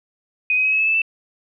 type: tone with pitch steps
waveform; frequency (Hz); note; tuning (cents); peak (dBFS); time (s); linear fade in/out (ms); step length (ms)
sine; 2500 / 2525 / 2550 / 2575 / 2600 / 2626 / 2652; D#7 / D#7 / D#7 / E7 / E7 / E7 / E7; +8 / +25 / +42 / -41 / -24 / -7 / +10; -15; 0.5-1.018; 2; 74
effects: none